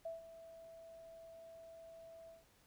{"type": "tone with ADSR envelope", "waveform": "sine", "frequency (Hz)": 659.3, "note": "E5", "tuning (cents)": 0, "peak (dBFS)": -40, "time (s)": [0.05, 2.45], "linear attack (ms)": 7, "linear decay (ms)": 150, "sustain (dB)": -13, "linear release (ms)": 160, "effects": ["pink hiss -70 dBFS RMS until 2.66 s"]}